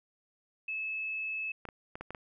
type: tone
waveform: sine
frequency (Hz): 2600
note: E7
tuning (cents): -24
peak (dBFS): -33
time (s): 0.68-1.52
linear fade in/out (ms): 5
type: clicks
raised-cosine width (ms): 0.5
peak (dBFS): -26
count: 6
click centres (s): 1.653 / 1.688 / 1.955 / 2.01 / 2.106 / 2.148
effects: none